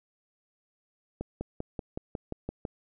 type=accelerating click train; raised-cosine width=2 ms; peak=-20 dBFS; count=9; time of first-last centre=1.21-2.652 s; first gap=200 ms; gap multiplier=0.97; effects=none